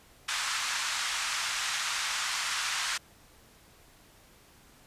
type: band-pass noise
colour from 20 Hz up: pink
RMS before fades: -32 dBFS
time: 0.28-2.98 s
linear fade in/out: 10 ms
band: 1100 to 8200 Hz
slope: 24 dB/octave
effects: pink hiss -58 dBFS RMS until 4.86 s + resampled to 32000 Hz